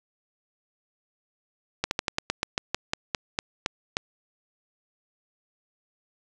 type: slowing click train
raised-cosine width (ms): 0.2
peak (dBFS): -7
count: 14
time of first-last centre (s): 1.84-3.969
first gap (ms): 71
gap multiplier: 1.13
effects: resampled to 22050 Hz + 7-bit